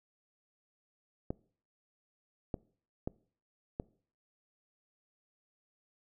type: clicks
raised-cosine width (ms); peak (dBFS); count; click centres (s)
2; -21; 4; 1.305 / 2.542 / 3.075 / 3.799
effects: noise-tail reverb RT60 0.5 s tail -23 dB re dry